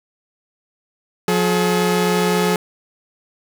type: tone pair together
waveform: sawtooth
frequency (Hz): 178.82 / 425.3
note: F3 / G#4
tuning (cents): +41 / +41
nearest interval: octave + minor third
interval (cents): 1500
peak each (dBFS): -14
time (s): 1.28-2.56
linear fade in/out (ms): 2
effects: none